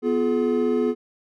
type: chord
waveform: triangle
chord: F diminished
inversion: second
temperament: equal with one note detuned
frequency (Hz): 246.9 / 349.2 / 424.8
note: Cb4 / F4 / Ab4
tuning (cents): 0 / 0 / +39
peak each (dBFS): -21 / -24 / -20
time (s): 0.02-0.95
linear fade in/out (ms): 50
effects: none